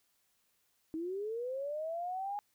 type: linear sweep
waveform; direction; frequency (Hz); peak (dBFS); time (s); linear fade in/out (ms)
sine; up; 311.1 to 830; -35; 0.94-2.39; 0
effects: white hiss -75 dBFS RMS until 2.54 s